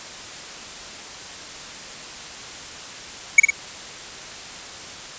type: tone with echo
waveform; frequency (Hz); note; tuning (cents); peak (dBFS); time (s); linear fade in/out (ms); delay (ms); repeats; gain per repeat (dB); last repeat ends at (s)
square; 2236; C#7; +14; -5; 3.38-3.4; 5; 52; 2; -5; 3.504
effects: white hiss -36 dBFS RMS until 5.18 s + resampled to 16000 Hz